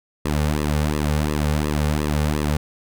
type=tone with flanger; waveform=sawtooth; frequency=75 Hz; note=D2; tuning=37 cents sharp; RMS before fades=-21 dBFS; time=0.25-2.57 s; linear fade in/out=5 ms; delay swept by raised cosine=1.3 to 3.1 ms; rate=2.8 Hz; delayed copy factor=-0.9; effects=none